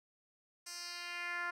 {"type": "tone with band-pass filter sweep", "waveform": "10% pulse", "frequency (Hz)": 349.2, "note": "F4", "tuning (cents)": 0, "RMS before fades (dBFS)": -42, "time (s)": [0.66, 1.51], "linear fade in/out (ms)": 10, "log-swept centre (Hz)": [7100, 1400], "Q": 2, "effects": []}